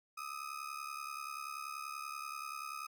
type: ring-modulated tone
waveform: 35% pulse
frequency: 1255 Hz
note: D#6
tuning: 15 cents sharp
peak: -37 dBFS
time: 0.17-2.87 s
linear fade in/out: 10 ms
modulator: 35.2 Hz
effects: none